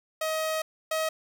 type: tone pair in turn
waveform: sawtooth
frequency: 632 / 634.6 Hz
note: D#5 / D#5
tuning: +27 / +34 cents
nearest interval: unison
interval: 7 cents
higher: second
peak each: -23 / -22 dBFS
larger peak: second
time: 0.21-0.62 / 0.91-1.09 s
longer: first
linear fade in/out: 5 ms
effects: none